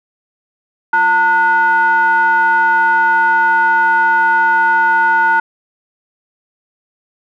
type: ring-modulated tone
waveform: triangle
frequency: 277.2 Hz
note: C#4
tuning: in tune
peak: -4 dBFS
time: 0.93-5.4 s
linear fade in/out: 5 ms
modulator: 1180 Hz
effects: none